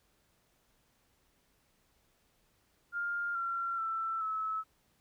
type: tone with pitch steps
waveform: sine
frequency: 1404 / 1368 / 1332.9 / 1298.7 Hz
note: F6 / F6 / E6 / E6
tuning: +9 / -36 / +19 / -26 cents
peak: -32 dBFS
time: 2.92-4.64 s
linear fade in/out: 50 ms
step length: 430 ms
effects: pink hiss -72 dBFS RMS until 5 s